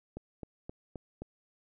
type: click train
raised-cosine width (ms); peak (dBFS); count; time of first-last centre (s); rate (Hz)
2; -27; 5; 0.17-1.22; 3.81
effects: none